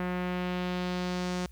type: tone with low-pass filter sweep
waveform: sawtooth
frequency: 180 Hz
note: F#3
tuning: 47 cents flat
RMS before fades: -32 dBFS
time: 0-1.46 s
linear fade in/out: 2 ms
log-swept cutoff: 2000 to 6700 Hz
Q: 1.4
effects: added 60 Hz sine -47 dBFS peak until 1.51 s + white hiss -64 dBFS RMS until 1.51 s